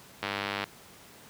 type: click train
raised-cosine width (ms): 0.3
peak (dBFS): -14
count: 42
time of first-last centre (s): 0.23-0.64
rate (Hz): 100
effects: pink hiss -52 dBFS RMS until 1.29 s + high-pass 100 Hz 12 dB/octave